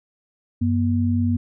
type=tone pair together; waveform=sine; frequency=95.2 / 239.9 Hz; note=F#2 / A#3; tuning=+50 / +50 cents; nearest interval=octave + major third; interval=1600 cents; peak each=-20 dBFS; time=0.61-1.37 s; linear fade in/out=10 ms; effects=none

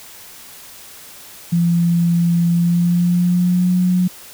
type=tone with pitch glide; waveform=sine; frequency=170.9 to 181.06 Hz; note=F3 to F#3; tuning=-37 to -37 cents; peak=-12 dBFS; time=1.52-4.08 s; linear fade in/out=10 ms; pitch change=+100 cents; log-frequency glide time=2.5-3.77 s; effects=white hiss -39 dBFS RMS until 4.33 s

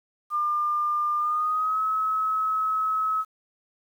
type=tone with pitch glide; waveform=sine; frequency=1200 to 1286.1 Hz; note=D6 to E6; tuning=+37 to -43 cents; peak=-22 dBFS; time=0.3-3.25 s; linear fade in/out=50 ms; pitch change=+120 cents; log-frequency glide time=1.19-1.8 s; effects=9-bit

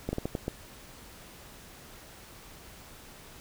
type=slowing click train; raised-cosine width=2 ms; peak=-17 dBFS; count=6; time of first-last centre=0.09-0.481 s; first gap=40 ms; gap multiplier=1.34; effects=pink hiss -50 dBFS RMS until 3.4 s

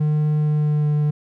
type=tone with pitch glide; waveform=triangle; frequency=151.4 to 149.06 Hz; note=D#3 to D3; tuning=-47 to +26 cents; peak=-14 dBFS; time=0-1.11 s; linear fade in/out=10 ms; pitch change=-27 cents; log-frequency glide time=0.37-0.89 s; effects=none

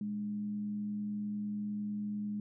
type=tone with frequency modulation; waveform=sine; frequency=207.7 Hz; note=G#3; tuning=in tune; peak=-34 dBFS; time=0.01-2.4 s; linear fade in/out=2 ms; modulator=91.2 Hz; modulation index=0.21; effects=none

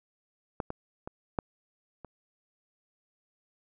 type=clicks; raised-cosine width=1 ms; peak=-17 / -21 / -24 / -14 / -29 dBFS; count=5; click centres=0.602 / 0.704 / 1.075 / 1.388 / 2.047 s; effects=none

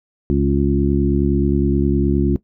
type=harmonic tone with a mistuned harmonic; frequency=69.6 Hz; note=C#2; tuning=8 cents sharp; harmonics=1 / 2 / 3 / 4 / 5; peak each=-20 / -20 / -20 / -20 / -20 dBFS; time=0.3-2.36 s; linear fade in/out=0 ms; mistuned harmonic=5; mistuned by=+16 cents; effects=noise-tail reverb RT60 0.1 s tail -17 dB re dry

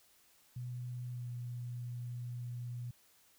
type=tone with pitch glide; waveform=sine; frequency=123.47 to 121.63 Hz; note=B2 to B2; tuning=0 to -26 cents; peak=-39 dBFS; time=0.56-2.91 s; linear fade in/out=5 ms; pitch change=-26 cents; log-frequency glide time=1.1-1.28 s; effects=white hiss -67 dBFS RMS until 3.38 s

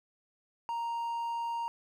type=tone; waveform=triangle; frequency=932.3 Hz; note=A#5; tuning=in tune; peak=-30 dBFS; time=0.69-1.68 s; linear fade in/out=0 ms; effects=none

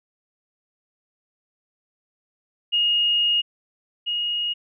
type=tone pair in turn; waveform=sine; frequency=2860 / 2873 Hz; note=F7 / F7; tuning=+41 / +48 cents; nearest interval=unison; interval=7 cents; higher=second; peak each=-17 / -22 dBFS; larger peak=first; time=2.72-3.42 / 4.06-4.54 s; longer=first; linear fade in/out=20 ms; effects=none

